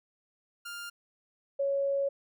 sawtooth / sine tone pair in turn, 1400 / 555.3 Hz, F6 / C#5, +4 / +3 cents, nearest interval octave + major third, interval 1601 cents, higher first, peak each -35 / -26 dBFS, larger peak second, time 0.65-0.9 / 1.59-2.09 s, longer second, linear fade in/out 10 ms, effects none

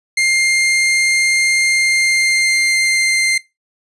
sawtooth tone with pitch glide, 2112 to 2093 Hz, C7 to C7, +16 to 0 cents, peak -9 dBFS, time 0.17-3.38 s, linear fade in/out 5 ms, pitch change -16 cents, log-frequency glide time 1.66-3.19 s, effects noise-tail reverb RT60 0.2 s tail -18 dB re dry + resampled to 24000 Hz

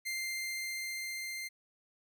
sawtooth tone with level ramp, 2095 Hz, C7, 2 cents sharp, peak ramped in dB -31 to -35 dBFS, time 0.05-1.49 s, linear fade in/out 20 ms, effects none

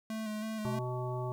square tone with vibrato, 216.7 Hz, A3, 26 cents flat, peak -36 dBFS, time 0.1-0.79 s, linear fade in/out 2 ms, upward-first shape square, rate 3.1 Hz, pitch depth 25 cents each way
harmonic tone, 125.1 Hz, B2, 23 cents sharp, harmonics 1 / 3 / 5 / 7 / 9, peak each -35 / -40 / -42 / -43 / -45 dBFS, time 0.65-1.32 s, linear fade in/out 0 ms
effects 11-bit

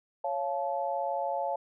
sine chord, Db augmented, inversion none, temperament just, 554.4 / 693 / 866.2 Hz, Db5 / F5 / A5, 0 / -14 / -27 cents, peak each -33 dBFS, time 0.24-1.56 s, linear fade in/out 5 ms, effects none

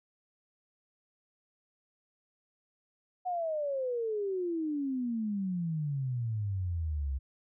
sine exponential sweep, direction down, 741 to 65 Hz, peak -30 dBFS, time 3.25-7.19 s, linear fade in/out 20 ms, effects none

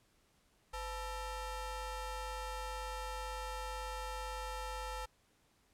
25% pulse ring-modulated tone, 460 Hz, A#4, 23 cents flat, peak -33 dBFS, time 0.73-5.06 s, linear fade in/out 10 ms, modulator 411 Hz, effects pink hiss -72 dBFS RMS until 5.73 s + low-pass 12000 Hz 12 dB/octave

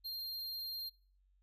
square tone, 4195 Hz, C8, 4 cents sharp, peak -40 dBFS, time 0.04-0.9 s, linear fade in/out 20 ms, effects noise-tail reverb RT60 0.4 s tail -18 dB re dry + added 47 Hz sine -68 dBFS peak until 1.42 s

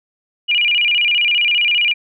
sine tone with vibrato, 2637 Hz, E7, in tune, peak -12 dBFS, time 0.48-1.94 s, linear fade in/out 20 ms, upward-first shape square, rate 15 Hz, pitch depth 170 cents each way, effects none

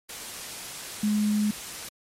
sine tone in noise, 210 Hz, G#3, 19 cents sharp, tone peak -21 dBFS, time 1.03-1.51 s, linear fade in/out 5 ms, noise white, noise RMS -37 dBFS, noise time 0.09-1.89 s, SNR +13 dB, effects low-pass 11000 Hz 12 dB/octave + MP3 64 kbps

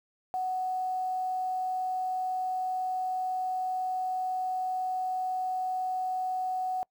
sine tone with quantisation, 743 Hz, F#5, 7 cents sharp, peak -28 dBFS, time 0.34-6.83 s, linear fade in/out 0 ms, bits 9, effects noise-tail reverb RT60 0.1 s tail -26 dB re dry

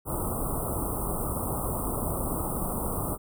pink band-stop noise, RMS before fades -30 dBFS, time 0.05-3.18 s, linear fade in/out 50 ms, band 1300 to 8400 Hz, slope 96 dB/octave, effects none

